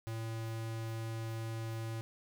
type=tone; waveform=square; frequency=112.8 Hz; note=A2; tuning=44 cents sharp; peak=-38 dBFS; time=0.07-2.01 s; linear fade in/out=0 ms; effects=none

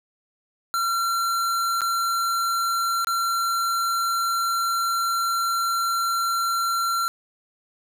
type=tone with dropouts; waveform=square; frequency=1365 Hz; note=F6; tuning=40 cents flat; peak=-22 dBFS; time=0.74-7.08 s; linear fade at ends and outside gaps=0 ms; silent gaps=1.808-1.817 / 3.046-3.071 s; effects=none

